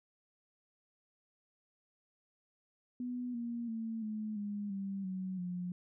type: tone with pitch steps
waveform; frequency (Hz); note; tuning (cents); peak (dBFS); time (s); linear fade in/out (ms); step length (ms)
sine; 246.9 / 235.8 / 225.1 / 214.9 / 205.2 / 195.96 / 187.12 / 178.67; B3 / A#3 / A3 / A3 / G#3 / G3 / F#3 / F3; 0 / +20 / +40 / -41 / -21 / 0 / +20 / +40; -36; 3-5.72; 2; 340
effects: none